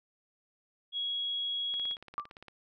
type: tone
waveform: sine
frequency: 3322 Hz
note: G#7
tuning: in tune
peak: -31 dBFS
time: 0.92-1.97 s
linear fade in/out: 50 ms
type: click train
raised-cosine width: 0.3 ms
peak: -32 dBFS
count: 14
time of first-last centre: 1.74-2.483 s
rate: 17.5 Hz
type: tone with exponential decay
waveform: sine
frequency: 1174.7 Hz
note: D6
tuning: in tune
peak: -27 dBFS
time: 2.18-2.29 s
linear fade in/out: 0 ms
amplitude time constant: 22 ms
effects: none